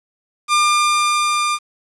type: tone with level ramp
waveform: sawtooth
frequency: 1199 Hz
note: D6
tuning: 36 cents sharp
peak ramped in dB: -8 to -13 dBFS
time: 0.48-1.59 s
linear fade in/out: 50 ms
effects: resampled to 24000 Hz + 7-bit